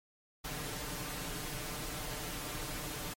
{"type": "noise with comb filter", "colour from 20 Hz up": "pink", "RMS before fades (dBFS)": -40, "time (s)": [0.44, 3.14], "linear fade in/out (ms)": 10, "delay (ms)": 6.7, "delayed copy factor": 0.65, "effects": ["MP3 64 kbps"]}